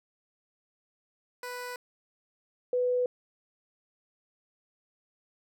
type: tone pair in turn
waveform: 15% pulse / sine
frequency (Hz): 493.9 / 496.3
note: B4 / B4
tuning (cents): 0 / +8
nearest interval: unison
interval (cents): 8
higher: second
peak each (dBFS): -30 / -24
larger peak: second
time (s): 1.43-1.76 / 2.73-3.06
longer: neither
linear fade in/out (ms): 2
effects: none